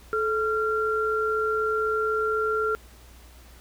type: tone pair together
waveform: sine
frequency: 434 / 1378 Hz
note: A4 / F6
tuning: -24 / -24 cents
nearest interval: octave + minor sixth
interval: 2000 cents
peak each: -25 dBFS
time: 0.13-2.75 s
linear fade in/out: 0 ms
effects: added 60 Hz sine -48 dBFS peak until 3.6 s + pink hiss -53 dBFS RMS until 3.6 s

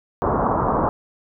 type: low-pass noise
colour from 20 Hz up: white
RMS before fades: -20 dBFS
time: 0.22-0.89 s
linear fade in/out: 0 ms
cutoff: 1200 Hz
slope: 48 dB/octave
effects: none

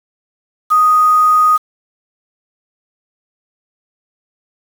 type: tone with quantisation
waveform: sine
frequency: 1244.5 Hz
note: D#6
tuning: in tune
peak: -7 dBFS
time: 0.7-1.58 s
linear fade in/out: 20 ms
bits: 5
effects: none

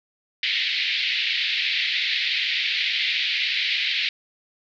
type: band-pass noise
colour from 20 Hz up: pink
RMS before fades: -24 dBFS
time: 0.43-4.09 s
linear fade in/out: 2 ms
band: 2000 to 4300 Hz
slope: 48 dB/octave
effects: none

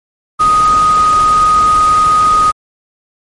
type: tone in noise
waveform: sine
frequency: 1246 Hz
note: D#6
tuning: 2 cents sharp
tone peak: -6 dBFS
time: 0.39-2.52 s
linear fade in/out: 20 ms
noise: pink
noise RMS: -23 dBFS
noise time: 0.39-2.52 s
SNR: +14 dB
effects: MP3 48 kbps

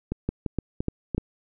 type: two click trains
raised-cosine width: 3 ms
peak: -14 / -12 dBFS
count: 4 / 4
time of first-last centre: 0.12-1.147 / 0.29-1.18 s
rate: 2.92 / 3.37 Hz
effects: none

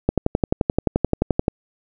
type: click train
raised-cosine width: 2 ms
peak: -3 dBFS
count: 17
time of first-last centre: 0.09-1.481 s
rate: 11.5 Hz
effects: none

